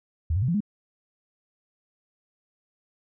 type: tone with pitch steps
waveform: sine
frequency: 80.6 / 96.8 / 126.2 / 170.7 / 208.1 Hz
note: E2 / G2 / B2 / F3 / G#3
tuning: -38 / -21 / +38 / -39 / +4 cents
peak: -21 dBFS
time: 0.3-0.605 s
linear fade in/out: 5 ms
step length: 61 ms
effects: none